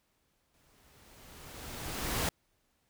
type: noise with exponential growth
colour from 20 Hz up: pink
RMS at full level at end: -30 dBFS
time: 0.54-2.29 s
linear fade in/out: 2 ms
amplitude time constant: 380 ms
effects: pink hiss -75 dBFS RMS until 2.89 s